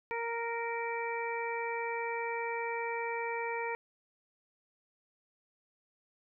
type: harmonic tone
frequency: 465 Hz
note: A#4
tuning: 4 cents flat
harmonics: 1 / 2 / 3 / 4 / 5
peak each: -37 / -37 / -47 / -42 / -40 dBFS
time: 0.11-3.75 s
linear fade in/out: 0 ms
effects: none